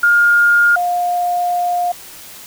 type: tone pair in turn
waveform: sine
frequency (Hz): 1416 / 708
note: F6 / F5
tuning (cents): +23 / +23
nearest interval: octave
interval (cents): 1200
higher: first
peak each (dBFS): -8 / -14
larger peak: first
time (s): 0.03-0.76 / 0.76-1.92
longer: second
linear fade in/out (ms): 5
effects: white hiss -36 dBFS RMS until 2.46 s